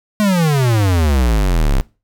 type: exponential sweep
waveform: square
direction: down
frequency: 215.8 to 31 Hz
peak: -12 dBFS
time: 0.2-1.81 s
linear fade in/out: 0 ms
effects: noise-tail reverb RT60 0.3 s tail -22 dB re dry